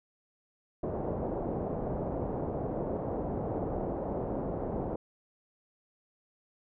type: low-pass noise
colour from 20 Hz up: white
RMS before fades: -34 dBFS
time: 0.83-4.96 s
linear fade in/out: 5 ms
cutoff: 660 Hz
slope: 24 dB/octave
effects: none